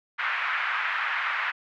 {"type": "band-pass noise", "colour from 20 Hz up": "pink", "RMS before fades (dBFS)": -28, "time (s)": [0.18, 1.52], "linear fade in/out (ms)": 20, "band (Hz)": [1200, 2300], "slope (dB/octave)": 24, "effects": []}